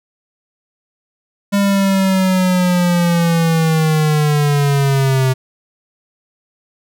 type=linear sweep; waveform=square; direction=down; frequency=201.5 to 129.5 Hz; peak=-12 dBFS; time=1.52-5.34 s; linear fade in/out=20 ms; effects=none